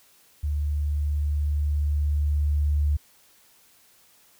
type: tone with level ramp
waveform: sine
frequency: 73.6 Hz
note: D2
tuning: 4 cents sharp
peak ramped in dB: -23 to -19 dBFS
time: 0.43-2.97 s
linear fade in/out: 10 ms
effects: white hiss -58 dBFS RMS until 4.39 s